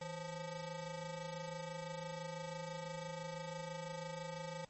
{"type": "ring-modulated tone", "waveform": "25% pulse", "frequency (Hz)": 350, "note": "F4", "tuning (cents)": 4, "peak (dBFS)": -36, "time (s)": [0.01, 4.65], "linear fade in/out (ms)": 5, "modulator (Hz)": 188, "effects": ["pink hiss -68 dBFS RMS until 4.69 s", "MP3 32 kbps"]}